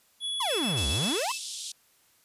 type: tone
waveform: square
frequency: 3387 Hz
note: G#7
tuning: 33 cents sharp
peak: -30 dBFS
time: 0.2-1.2 s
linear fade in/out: 50 ms
type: exponential two-way sweep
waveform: 45% pulse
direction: down then up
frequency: 1114 to 62.5 to 1114 Hz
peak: -28 dBFS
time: 0.4-1.32 s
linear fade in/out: 5 ms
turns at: 0.88 s
type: tone bursts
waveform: sawtooth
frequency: 2632 Hz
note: E7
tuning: 3 cents flat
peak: -32 dBFS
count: 7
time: 0.49-1.386 s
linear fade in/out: 20 ms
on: 110 ms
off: 21 ms
type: band-pass noise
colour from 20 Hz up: pink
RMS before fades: -38 dBFS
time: 0.77-1.72 s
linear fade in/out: 5 ms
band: 3200 to 10000 Hz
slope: 48 dB/octave
effects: white hiss -64 dBFS RMS until 2.24 s + resampled to 32000 Hz